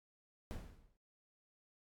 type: noise with exponential decay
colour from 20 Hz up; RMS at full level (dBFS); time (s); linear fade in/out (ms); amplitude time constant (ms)
brown; -39; 0.51-0.97; 0; 100
effects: AAC 64 kbps